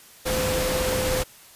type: tone in noise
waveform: sine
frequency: 513 Hz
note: C5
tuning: 34 cents flat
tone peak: -25 dBFS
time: 0.25-1.24 s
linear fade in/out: 20 ms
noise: pink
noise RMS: -26 dBFS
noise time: 0.25-1.24 s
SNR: -2 dB
effects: white hiss -49 dBFS RMS until 1.55 s + resampled to 32000 Hz